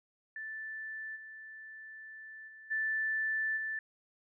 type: tone with level steps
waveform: sine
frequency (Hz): 1760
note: A6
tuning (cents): 0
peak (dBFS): -39 / -46 / -50 / -30 / -34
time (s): 0.36-3.79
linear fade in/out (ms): 2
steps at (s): 1.15 / 2.47 / 2.7 / 3.56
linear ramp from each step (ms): 20
effects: none